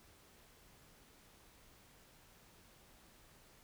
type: silence
effects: pink hiss -64 dBFS RMS until 3.63 s

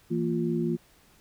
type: tone cluster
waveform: sine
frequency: 165.6 / 230.3 / 350 Hz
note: E3 / A#3 / F4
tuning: +8 / -21 / +4 cents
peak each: -29 dBFS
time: 0.1-0.77 s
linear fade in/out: 20 ms
effects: pink hiss -60 dBFS RMS until 1.2 s

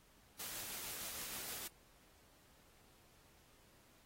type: noise with tremolo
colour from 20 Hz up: white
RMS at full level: -45 dBFS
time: 0.39-1.68 s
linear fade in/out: 10 ms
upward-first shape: triangle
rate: 6.4 Hz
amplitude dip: 25%
effects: pink hiss -68 dBFS RMS until 4.05 s + AAC 48 kbps

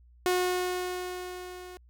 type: tone with level ramp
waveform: sawtooth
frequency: 362.8 Hz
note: F#4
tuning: 34 cents flat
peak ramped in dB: -19 to -39 dBFS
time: 0.26-1.77 s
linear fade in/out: 0 ms
effects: added 60 Hz sine -54 dBFS peak until 1.89 s

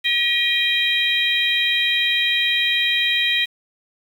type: harmonic tone with a mistuned harmonic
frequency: 638 Hz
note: D#5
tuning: 43 cents sharp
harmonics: 3 / 4 / 5 / 6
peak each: -22 / -22 / -22 / -22 dBFS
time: 0.04-3.46 s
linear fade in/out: 20 ms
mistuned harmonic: 4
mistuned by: -80 cents
effects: 7-bit

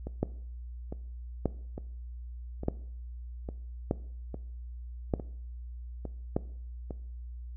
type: two click trains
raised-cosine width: 2 ms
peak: -24 / -13 dBFS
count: 9 / 6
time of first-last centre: 0.07-6.908 / 0.23-6.365 s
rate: 1.17 / 0.815 Hz
effects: noise-tail reverb RT60 0.6 s tail -19 dB re dry + added 60 Hz sine -39 dBFS peak until 7.56 s

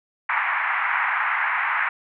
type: band-pass noise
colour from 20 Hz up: white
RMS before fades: -23 dBFS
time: 0.29-1.89 s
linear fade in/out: 5 ms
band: 830 to 2200 Hz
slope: 48 dB/octave
effects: none

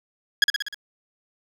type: tone with echo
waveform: 20% pulse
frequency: 1661.2 Hz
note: G#6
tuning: in tune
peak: -8 dBFS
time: 0.42-0.44 s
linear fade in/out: 2 ms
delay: 61 ms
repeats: 5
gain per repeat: -4 dB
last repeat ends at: 0.745 s
effects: low-pass 8000 Hz 12 dB/octave + 8-bit

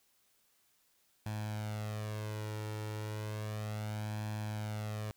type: tone with flanger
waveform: sawtooth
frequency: 106.9 Hz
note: A2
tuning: 49 cents flat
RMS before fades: -39 dBFS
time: 1.26-5.11 s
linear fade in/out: 0 ms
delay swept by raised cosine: 1.2 to 2.2 ms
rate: 0.33 Hz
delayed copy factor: +0.65
effects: white hiss -72 dBFS RMS until 5.16 s

